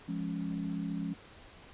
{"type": "chord", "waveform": "sine", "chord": "Db major", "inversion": "first", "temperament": "just", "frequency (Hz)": [173.24, 207.9, 277.2], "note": ["F3", "Ab3", "Db4"], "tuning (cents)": [-14, 2, 0], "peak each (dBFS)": [-36, -38, -38], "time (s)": [0.08, 1.14], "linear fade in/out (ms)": 10, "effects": ["pink hiss -54 dBFS RMS until 1.73 s", "resampled to 8000 Hz"]}